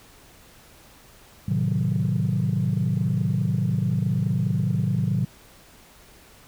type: chord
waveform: sine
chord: A diminished seventh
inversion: none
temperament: equal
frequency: 110 / 130.81 / 155.56 / 185 Hz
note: A2 / C3 / Eb3 / Gb3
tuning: 0 / 0 / 0 / 0 cents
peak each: -25 dBFS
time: 1.48-5.25 s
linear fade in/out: 5 ms
effects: tanh soft clip ceiling -14 dBFS + pink hiss -51 dBFS RMS until 6.47 s